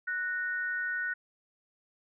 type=tone pair together; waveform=sine; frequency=1480 / 1848.1 Hz; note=F#6 / A#6; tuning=0 / -15 cents; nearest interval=major third; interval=385 cents; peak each=-31 / -36 dBFS; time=0.07-1.14 s; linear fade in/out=10 ms; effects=none